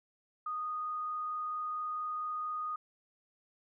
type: tone with frequency modulation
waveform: sine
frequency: 1237 Hz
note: D#6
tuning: 10 cents flat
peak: -34 dBFS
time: 0.46-2.76 s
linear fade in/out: 5 ms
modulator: 24.4 Hz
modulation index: 0.27
effects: none